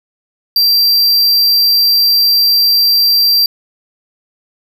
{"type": "tone", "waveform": "square", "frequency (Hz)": 4713, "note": "D8", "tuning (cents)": 5, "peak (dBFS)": -8, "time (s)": [0.56, 3.46], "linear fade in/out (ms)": 2, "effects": ["8-bit"]}